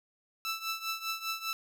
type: tone with tremolo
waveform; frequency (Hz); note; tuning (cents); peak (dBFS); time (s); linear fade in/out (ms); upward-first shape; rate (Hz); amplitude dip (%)
15% pulse; 1323; E6; +6; -24; 0.45-1.53; 0; triangle; 5; 85
effects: none